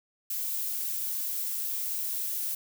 violet noise, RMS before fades -32 dBFS, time 0.3-2.55 s, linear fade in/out 5 ms, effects none

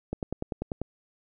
click train, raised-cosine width 2 ms, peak -17 dBFS, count 8, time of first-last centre 0.13-0.816 s, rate 10.2 Hz, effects none

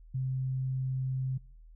sine tone, 130.81 Hz, C3, in tune, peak -29 dBFS, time 0.14-1.38 s, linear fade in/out 10 ms, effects noise-tail reverb RT60 0.6 s tail -26 dB re dry + added 40 Hz sine -50 dBFS peak until 1.75 s

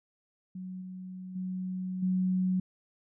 sine tone with level steps, 185 Hz, F#3, in tune, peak -37 / -39 / -32 / -25 dBFS, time 0.55-2.6 s, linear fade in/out 5 ms, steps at 0.81 / 1.35 / 2.02 s, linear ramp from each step 10 ms, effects none

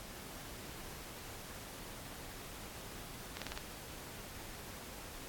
slowing click train, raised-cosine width 0.2 ms, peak -23 dBFS, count 5, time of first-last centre 3.37-3.576 s, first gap 47 ms, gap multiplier 1.06, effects pink hiss -49 dBFS RMS until 5.28 s + AAC 64 kbps

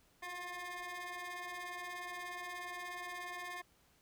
25% pulse ring-modulated tone, 352.9 Hz, F4, 18 cents sharp, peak -36 dBFS, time 0.22-3.62 s, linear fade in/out 10 ms, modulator 1420 Hz, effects pink hiss -70 dBFS RMS until 4.01 s

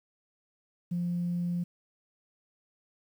sine tone, 174.61 Hz, F3, in tune, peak -27 dBFS, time 0.91-1.64 s, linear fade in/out 10 ms, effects tanh soft clip ceiling -24 dBFS + 10-bit

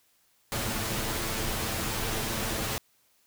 pink noise with comb filter, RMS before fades -31 dBFS, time 0.52-2.78 s, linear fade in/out 0 ms, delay 9 ms, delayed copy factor +0.55, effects white hiss -67 dBFS RMS until 3.26 s

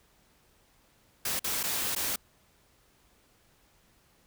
white noise with dropouts, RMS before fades -31 dBFS, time 1.25-2.16 s, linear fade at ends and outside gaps 5 ms, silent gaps 1.394-1.442 / 1.631-1.636 / 1.951-1.961 s, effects pink hiss -65 dBFS RMS until 4.26 s

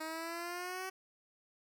10% pulse exponential sweep, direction up, 313.9 to 380.2 Hz, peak -31 dBFS, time 0-0.9 s, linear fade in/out 10 ms, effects none

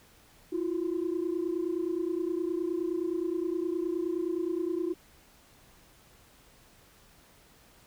sine tone pair together, 329.6 / 359.2 Hz, E4 / F4, 0 / +49 cents, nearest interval minor second, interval 149 cents, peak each -30 / -30 dBFS, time 0.52-4.94 s, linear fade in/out 10 ms, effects tanh soft clip ceiling -23 dBFS + pink hiss -59 dBFS RMS until 7.86 s

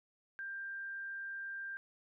sine tone, 1587 Hz, G6, 21 cents sharp, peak -40 dBFS, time 0.39-1.77 s, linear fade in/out 0 ms, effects none

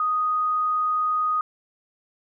sine tone, 1244.5 Hz, D#6, in tune, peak -20 dBFS, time 0-1.41 s, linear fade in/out 2 ms, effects none

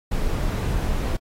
brown noise, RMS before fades -23 dBFS, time 0.11-1.17 s, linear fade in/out 10 ms, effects AAC 48 kbps

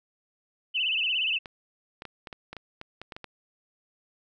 sine tone with vibrato, 2812 Hz, F7, 11 cents sharp, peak -24 dBFS, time 0.74-1.39 s, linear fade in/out 20 ms, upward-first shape sine, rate 17 Hz, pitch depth 150 cents each way
clicks, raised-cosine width 0.3 ms, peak -23 dBFS, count 12, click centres 1.458 / 2.021 / 2.053 / 2.272 / 2.328 / 2.53 / 2.567 / 2.814 / 3.016 / 3.122 / 3.165 / 3.243 s
effects none

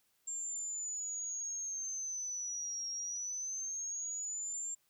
sine linear two-way sweep, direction down then up, 7390 to 5588 to 7390 Hz, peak -37 dBFS, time 0.27-4.75 s, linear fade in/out 10 ms, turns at 2.89 s, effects white hiss -75 dBFS RMS until 4.89 s

